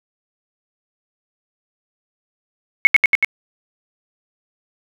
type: tone with echo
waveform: sine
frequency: 2196 Hz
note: C#7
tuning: 17 cents flat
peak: -3 dBFS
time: 2.85-2.87 s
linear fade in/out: 0 ms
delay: 94 ms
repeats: 4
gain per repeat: -2 dB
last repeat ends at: 3.246 s
effects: none